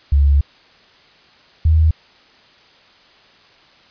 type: tone pair in turn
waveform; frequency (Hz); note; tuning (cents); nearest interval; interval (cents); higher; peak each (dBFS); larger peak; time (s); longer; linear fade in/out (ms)
sine; 70.6 / 79.25; C#2 / D#2; +32 / +32; major second; 200; second; -9; neither; 0.12-0.41 / 1.65-1.91; first; 5
effects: white hiss -49 dBFS RMS until 3.9 s + resampled to 11025 Hz